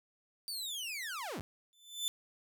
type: linear sweep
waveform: sawtooth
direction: down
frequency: 4674 to 47.74 Hz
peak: -35 dBFS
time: 0.48-1.41 s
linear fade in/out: 0 ms
type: tone with exponential growth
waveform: sawtooth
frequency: 3520 Hz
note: A7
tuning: in tune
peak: -27 dBFS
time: 1.73-2.08 s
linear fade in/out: 0 ms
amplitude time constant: 76 ms
effects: none